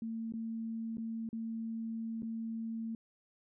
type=tone with dropouts; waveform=sine; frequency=225.8 Hz; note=A3; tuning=45 cents sharp; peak=-36 dBFS; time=0.02-2.95 s; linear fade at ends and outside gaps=2 ms; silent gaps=0.323-0.337 / 0.971-0.981 / 1.29-1.329 / 2.222-2.23 s; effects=none